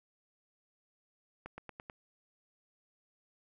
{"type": "accelerating click train", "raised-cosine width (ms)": 0.5, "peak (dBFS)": -29, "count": 5, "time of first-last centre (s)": [1.46, 1.899], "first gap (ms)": 120, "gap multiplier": 0.94, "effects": []}